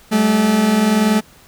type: tone pair together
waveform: 40% pulse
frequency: 195.18 / 216 Hz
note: G3 / A3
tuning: -7 / -32 cents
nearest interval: major second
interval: 175 cents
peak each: -19 / -12 dBFS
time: 0.11-1.21 s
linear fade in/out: 20 ms
effects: pink hiss -47 dBFS RMS until 1.47 s